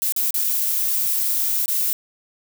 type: noise with dropouts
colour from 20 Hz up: violet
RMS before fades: -21 dBFS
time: 0.02-1.93 s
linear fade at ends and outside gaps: 0 ms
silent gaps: 0.123-0.163 / 0.307-0.342 / 0.439-0.443 / 1.658-1.681 s
effects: none